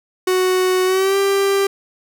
45% pulse tone with pitch glide, 370 to 394.3 Hz, F#4 to G4, 0 to +10 cents, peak -14 dBFS, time 0.27-1.67 s, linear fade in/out 5 ms, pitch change +110 cents, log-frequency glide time 0.85-1.17 s, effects none

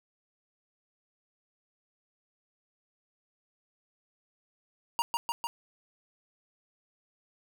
square tone with echo, 941 Hz, A#5, 16 cents sharp, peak -26 dBFS, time 4.99-5.02 s, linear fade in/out 0 ms, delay 150 ms, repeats 3, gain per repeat -2 dB, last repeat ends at 5.47 s, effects none

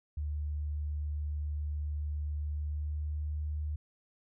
sine tone with pitch glide, 74.4 to 75.44 Hz, D2 to D2, +23 to +47 cents, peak -32 dBFS, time 0.17-3.76 s, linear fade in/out 5 ms, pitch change +24 cents, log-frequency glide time 2.44-3.45 s, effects none

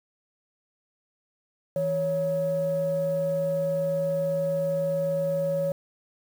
sine tone pair together, 162.8 / 556.5 Hz, E3 / C#5, -21 / +7 cents, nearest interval octave + major sixth, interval 2128 cents, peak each -30 / -23 dBFS, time 1.76-5.72 s, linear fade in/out 2 ms, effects tanh soft clip ceiling -18 dBFS + 8-bit

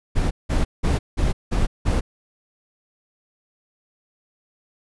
brown noise bursts, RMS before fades -19 dBFS, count 6, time 0.15-2.01 s, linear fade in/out 20 ms, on 160 ms, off 180 ms, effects resampled to 24000 Hz

